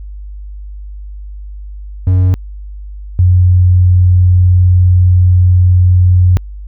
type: tone pair in turn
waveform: triangle / sine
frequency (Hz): 92.1 / 90.47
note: F#2 / F#2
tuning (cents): -7 / -38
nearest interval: unison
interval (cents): 31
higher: first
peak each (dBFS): -4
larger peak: neither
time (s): 2.07-2.34 / 3.19-6.37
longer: second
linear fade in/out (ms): 0
effects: added 50 Hz sine -24 dBFS peak until 6.67 s